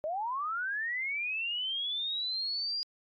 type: linear sweep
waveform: sine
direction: up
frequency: 587.3 to 4860 Hz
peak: -31 dBFS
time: 0.04-2.83 s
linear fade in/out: 0 ms
effects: AAC 48 kbps